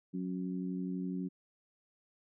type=harmonic tone; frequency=91.9 Hz; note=F#2; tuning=11 cents flat; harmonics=2 / 3 / 4; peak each=-36 / -39 / -47 dBFS; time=0.13-1.29 s; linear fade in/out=20 ms; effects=none